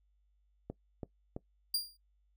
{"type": "click train", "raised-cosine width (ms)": 2, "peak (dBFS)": -26, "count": 3, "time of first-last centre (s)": [0.7, 1.364], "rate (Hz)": 3.01}
{"type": "tone with exponential decay", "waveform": "sawtooth", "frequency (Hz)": 4784, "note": "D8", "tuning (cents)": 31, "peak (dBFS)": -24, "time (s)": [1.74, 1.97], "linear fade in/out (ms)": 5, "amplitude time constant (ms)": 48}
{"effects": ["noise-tail reverb RT60 0.1 s tail -19 dB re dry", "added 50 Hz sine -69 dBFS peak until 2.36 s"]}